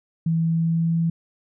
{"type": "tone with pitch glide", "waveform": "sine", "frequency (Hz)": [163.9, 166], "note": ["E3", "E3"], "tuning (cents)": [-10, 12], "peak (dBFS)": -18, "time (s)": [0.26, 1.1], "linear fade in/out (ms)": 5, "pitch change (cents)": 22, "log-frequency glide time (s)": [0.38, 0.98], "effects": []}